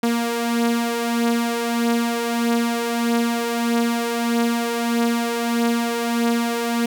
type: beating tone pair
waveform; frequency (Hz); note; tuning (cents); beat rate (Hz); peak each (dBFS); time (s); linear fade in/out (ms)
sawtooth; 233.1 / 234.7; A#3 / A#3; 0 / +12; 1.6; -21 / -16; 0.03-6.86; 5
effects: none